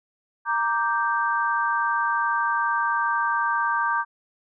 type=chord; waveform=sine; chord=G minor; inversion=first; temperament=equal; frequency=932.3 / 1174.7 / 1568 Hz; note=Bb5 / D6 / G6; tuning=0 / 0 / 0 cents; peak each=-25 dBFS; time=0.45-4.05 s; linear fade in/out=50 ms; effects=none